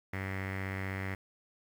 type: tone with low-pass filter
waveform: sawtooth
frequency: 95.8 Hz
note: G2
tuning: 39 cents flat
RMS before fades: -37 dBFS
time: 0.13-1.15 s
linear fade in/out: 5 ms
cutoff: 2000 Hz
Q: 6.5
effects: 9-bit